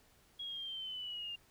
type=linear sweep; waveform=sine; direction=down; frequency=3322 to 2794 Hz; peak=-40 dBFS; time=0.39-1.36 s; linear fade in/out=10 ms; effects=pink hiss -67 dBFS RMS until 1.5 s